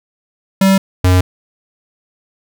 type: tone pair in turn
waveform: square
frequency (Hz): 193 / 91.29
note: G3 / F#2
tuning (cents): -27 / -23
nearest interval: octave + minor second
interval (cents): 1296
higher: first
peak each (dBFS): -8 / -8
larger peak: neither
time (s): 0.61-0.78 / 1.04-1.21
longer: neither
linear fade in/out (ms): 5
effects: none